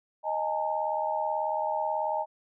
sine chord, D# suspended fourth, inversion none, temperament equal with one note detuned, 622.3 / 830.6 / 908.9 Hz, D#5 / G#5 / A#5, 0 / 0 / -44 cents, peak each -31 dBFS, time 0.23-2.26 s, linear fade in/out 50 ms, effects none

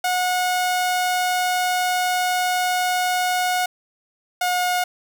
sawtooth tone pair in turn, 728 / 721.3 Hz, F#5 / F#5, -28 / -44 cents, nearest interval unison, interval 16 cents, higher first, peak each -15 dBFS, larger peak neither, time 0.04-3.66 / 4.41-4.84 s, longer first, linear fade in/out 5 ms, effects none

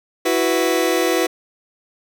sawtooth chord, E suspended second, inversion none, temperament just, 329.6 / 370.8 / 494.4 Hz, E4 / F#4 / B4, 0 / +4 / +2 cents, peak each -16 dBFS, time 0.25-1.27 s, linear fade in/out 10 ms, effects none

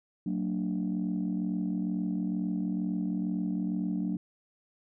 sine chord, Gb augmented, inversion none, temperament equal with one note detuned, 185 / 227.2 / 293.7 Hz, Gb3 / Bb3 / D4, 0 / -44 / 0 cents, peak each -30 / -33 / -33 dBFS, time 0.26-4.17 s, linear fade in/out 5 ms, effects tanh soft clip ceiling -22 dBFS

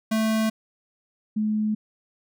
square / sine tone pair in turn, 220 / 214 Hz, A3 / A3, 0 / -48 cents, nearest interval unison, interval 48 cents, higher first, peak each -21 dBFS, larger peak neither, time 0.11-0.5 / 1.36-1.75 s, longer neither, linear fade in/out 10 ms, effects none

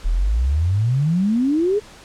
sine exponential sweep, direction up, 36.55 to 432.9 Hz, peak -15 dBFS, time 0.04-1.8 s, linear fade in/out 20 ms, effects pink hiss -43 dBFS RMS until 2.04 s + low-pass 8000 Hz 12 dB/octave

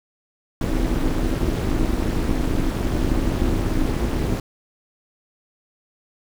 brown noise with amplitude modulation, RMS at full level -17 dBFS, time 0.61-4.4 s, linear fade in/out 2 ms, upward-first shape sine, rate 290 Hz, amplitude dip 90%, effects none

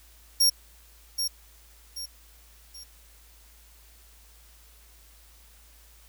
sawtooth tone with echo, 5570 Hz, F8, 5 cents flat, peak -15 dBFS, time 0.4-0.5 s, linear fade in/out 10 ms, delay 780 ms, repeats 3, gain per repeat -8 dB, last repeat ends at 2.84 s, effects added 55 Hz sine -54 dBFS peak until 6.08 s + white hiss -57 dBFS RMS until 6.08 s

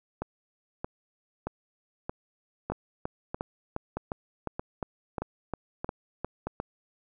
two click trains, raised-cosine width 1 ms, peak -17 / -18 dBFS, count 12 / 11, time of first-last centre 2.7-6.601 / 0.22-6.47 s, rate 2.82 / 1.6 Hz, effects none

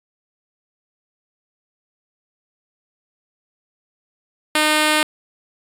5% pulse tone, 305.8 Hz, D#4, 30 cents flat, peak -3 dBFS, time 4.55-5.03 s, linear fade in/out 2 ms, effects resampled to 32000 Hz

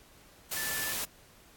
sine tone in noise, 1753 Hz, A6, 7 cents flat, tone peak -36 dBFS, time 0.56-0.93 s, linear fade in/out 10 ms, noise white, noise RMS -34 dBFS, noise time 0.51-1.05 s, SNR -5 dB, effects pink hiss -58 dBFS RMS until 1.56 s + AAC 64 kbps

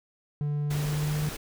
triangle tone with pitch glide, 146.83 to 150.26 Hz, D3 to D3, 0 to +40 cents, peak -24 dBFS, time 0.41-1.29 s, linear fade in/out 0 ms, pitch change +40 cents, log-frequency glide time 0.72-1.07 s
pink noise, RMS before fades -37 dBFS, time 0.7-1.37 s, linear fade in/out 10 ms
effects none

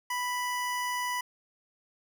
square tone pair together, 987.8 / 1975.6 Hz, B5 / B6, 0 / 0 cents, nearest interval octave, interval 1200 cents, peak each -32 / -35 dBFS, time 0.1-1.21 s, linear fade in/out 5 ms, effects none

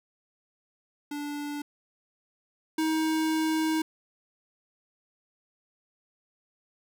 square tone pair in turn, 291.4 / 316.5 Hz, D4 / D#4, -13 / +30 cents, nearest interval minor second, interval 143 cents, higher second, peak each -33 / -25 dBFS, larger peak second, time 1.11-1.62 / 2.78-3.82 s, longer second, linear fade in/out 5 ms, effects none

